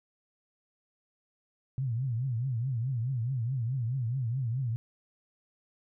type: tone with vibrato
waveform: sine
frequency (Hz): 123.5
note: B2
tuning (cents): 0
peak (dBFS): -28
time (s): 1.78-4.76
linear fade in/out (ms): 0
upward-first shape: triangle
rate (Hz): 4.7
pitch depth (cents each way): 210
effects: none